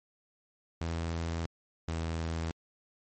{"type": "tone pair in turn", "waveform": "sawtooth", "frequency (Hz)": [83.1, 81.96], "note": ["E2", "E2"], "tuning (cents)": [15, -9], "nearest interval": "unison", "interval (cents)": 24, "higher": "first", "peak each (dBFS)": -28, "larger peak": "neither", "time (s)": [[0.81, 1.46], [1.88, 2.51]], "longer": "first", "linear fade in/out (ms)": 0, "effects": ["MP3 32 kbps"]}